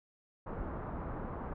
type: low-pass noise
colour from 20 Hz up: pink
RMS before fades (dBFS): -40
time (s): 0.46-1.54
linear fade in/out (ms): 10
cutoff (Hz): 1300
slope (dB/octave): 24
effects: none